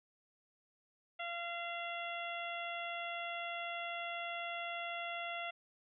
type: harmonic tone with a mistuned harmonic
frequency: 687 Hz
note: F5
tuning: 29 cents flat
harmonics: 1 / 2 / 3 / 4 / 5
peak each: -43 / -46 / -45 / -46 / -49 dBFS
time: 1.19-5.51 s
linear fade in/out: 10 ms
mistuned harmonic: 5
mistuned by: -27 cents
effects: none